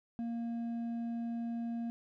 sine tone with hard clipping, 233.1 Hz, A#3, in tune, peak -36 dBFS, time 0.19-1.9 s, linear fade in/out 0 ms, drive 4 dB, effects none

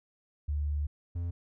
sine / triangle tone pair in turn, 73.42 / 86.23 Hz, D2 / F2, 0 / -21 cents, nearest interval minor third, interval 279 cents, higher second, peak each -28 / -29 dBFS, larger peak first, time 0.48-0.87 / 1.15-1.31 s, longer first, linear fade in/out 10 ms, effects none

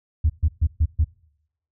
sine tone bursts, 77.9 Hz, D#2, 3 cents sharp, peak -13 dBFS, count 5, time 0.24-1.045 s, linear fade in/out 10 ms, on 57 ms, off 130 ms, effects noise-tail reverb RT60 0.8 s tail -25 dB re dry + tanh soft clip ceiling -11 dBFS

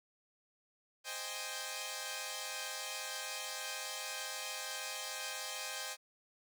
5% pulse chord, Ab major seventh, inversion first, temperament equal, 523.3 / 622.3 / 784 / 830.6 Hz, C5 / Eb5 / G5 / Ab5, 0 / 0 / 0 / 0 cents, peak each -34 dBFS, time 1.04-5.97 s, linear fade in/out 50 ms, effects none

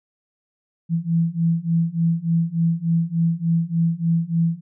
sine beating tone pair, 164.81 / 168.21 Hz, E3 / E3, 0 / +35 cents, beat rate 3.4 Hz, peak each -21 / -20 dBFS, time 0.89-4.61 s, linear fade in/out 50 ms, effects none

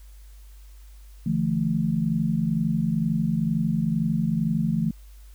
sine chord, D suspended second, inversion none, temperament equal with one note detuned, 146.83 / 168.96 / 220 Hz, D3 / E3 / A3, 0 / +43 / 0 cents, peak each -28 / -24 / -25 dBFS, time 1.26-4.91 s, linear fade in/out 5 ms, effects added 50 Hz sine -43 dBFS peak until 5.34 s + white hiss -59 dBFS RMS until 5.34 s

